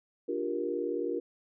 sine chord, G minor seventh, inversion second, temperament just, 294 / 352.8 / 392 / 470.4 Hz, D4 / F4 / G4 / Bb4, +2 / +18 / 0 / +16 cents, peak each -37 / -34 / -37 / -34 dBFS, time 0.28-1.2 s, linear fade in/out 10 ms, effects none

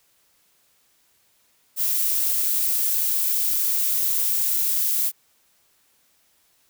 violet noise, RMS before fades -22 dBFS, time 1.76-5.12 s, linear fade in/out 50 ms, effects white hiss -63 dBFS RMS until 6.69 s

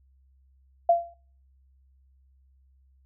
sine tone with exponential decay, 685 Hz, F5, 34 cents flat, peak -13 dBFS, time 0.89-1.14 s, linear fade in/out 5 ms, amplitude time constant 53 ms, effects noise-tail reverb RT60 0.5 s tail -24 dB re dry + added 66 Hz sine -58 dBFS peak until 3.05 s

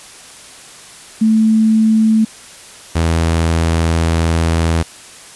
sine / sawtooth tone pair in turn, 220 / 82.41 Hz, A3 / E2, 0 / 0 cents, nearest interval octave + perfect fourth, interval 1700 cents, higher first, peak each -8 dBFS, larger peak neither, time 1.21-2.25 / 2.95-4.83 s, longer second, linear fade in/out 10 ms, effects white hiss -37 dBFS RMS until 5.35 s + resampled to 24000 Hz

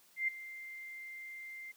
sine tone with ADSR envelope, 2093 Hz, C7, in tune, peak -28 dBFS, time 0.16-1.72 s, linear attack 120 ms, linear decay 8 ms, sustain -16 dB, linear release 11 ms, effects white hiss -65 dBFS RMS until 1.76 s + high-pass 150 Hz 12 dB/octave

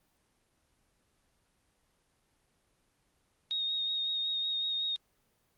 sine tone with vibrato, 3729 Hz, A#7, in tune, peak -30 dBFS, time 3.51-4.96 s, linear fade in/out 0 ms, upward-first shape sine, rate 5.4 Hz, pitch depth 20 cents each way, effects pink hiss -73 dBFS RMS until 5.57 s + Opus 24 kbps

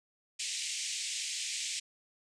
white band-pass noise, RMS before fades -37 dBFS, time 0.39-1.8 s, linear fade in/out 10 ms, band 2100 to 8400 Hz, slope 48 dB/octave, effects none

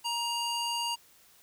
square tone with band-pass filter, 942 Hz, A#5, 18 cents sharp, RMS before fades -32 dBFS, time 0.04-0.96 s, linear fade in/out 20 ms, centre 4300 Hz, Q 0.68, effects white hiss -60 dBFS RMS until 1.42 s

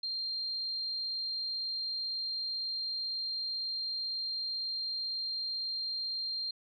sine tone, 4186 Hz, C8, in tune, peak -33 dBFS, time 0.03-6.51 s, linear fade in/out 5 ms, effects none

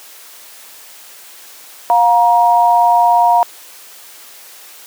sine tone pair together, 708 / 945.1 Hz, F5 / A#5, +23 / +24 cents, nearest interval perfect fourth, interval 501 cents, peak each -10 dBFS, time 1.9-3.43 s, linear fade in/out 0 ms, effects white hiss -38 dBFS RMS until 4.86 s + high-pass 400 Hz 12 dB/octave

